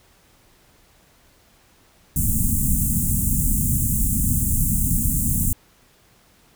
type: band-stop noise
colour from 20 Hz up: pink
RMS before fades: -20 dBFS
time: 2.16-5.53 s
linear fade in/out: 2 ms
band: 250 to 7500 Hz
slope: 48 dB/octave
effects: pink hiss -56 dBFS RMS until 6.55 s